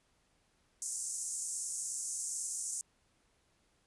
pink band-pass noise, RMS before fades -39 dBFS, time 0.82-2.81 s, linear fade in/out 0 ms, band 6400 to 9800 Hz, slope 48 dB/octave, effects pink hiss -73 dBFS RMS until 3.86 s + resampled to 24000 Hz

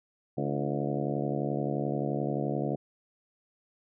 harmonic tone with a mistuned harmonic, 71.5 Hz, D2, 46 cents flat, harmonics 2 / 3 / 4 / 5 / 6 / 7 / 8 / 9 / 10, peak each -33 / -35 / -36 / -37 / -38 / -38 / -39 / -40 / -40 dBFS, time 0.37-2.76 s, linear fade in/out 10 ms, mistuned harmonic 5, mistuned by -70 cents, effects none

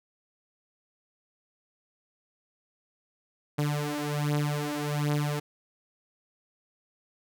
sawtooth beating tone pair, 146.83 / 148.13 Hz, D3 / D3, 0 / +15 cents, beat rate 1.3 Hz, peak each -26 dBFS, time 3.58-5.4 s, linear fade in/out 10 ms, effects none

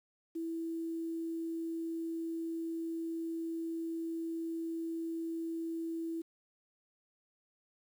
sine tone with quantisation, 329.6 Hz, E4, in tune, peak -35 dBFS, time 0.35-6.22 s, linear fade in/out 10 ms, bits 10, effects none

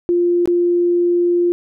sine tone with dropouts, 349.2 Hz, F4, in tune, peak -12 dBFS, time 0.09-1.52 s, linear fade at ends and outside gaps 0 ms, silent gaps 0.457-0.475 s, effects none

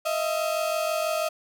35% pulse tone pair together, 630 / 676.1 Hz, D#5 / E5, +21 / +44 cents, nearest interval minor second, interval 123 cents, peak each -24 / -28 dBFS, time 0.05-1.29 s, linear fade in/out 10 ms, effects none

